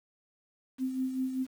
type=tone with tremolo; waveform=sine; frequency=260 Hz; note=C4; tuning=11 cents flat; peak=-27 dBFS; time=0.78-1.47 s; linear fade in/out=50 ms; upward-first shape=sine; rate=5.1 Hz; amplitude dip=55%; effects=9-bit